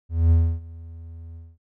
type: tone with ADSR envelope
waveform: triangle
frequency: 82.7 Hz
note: E2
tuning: 6 cents sharp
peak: -10 dBFS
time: 0.09-1.58 s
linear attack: 220 ms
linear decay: 290 ms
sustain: -24 dB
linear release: 220 ms
effects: none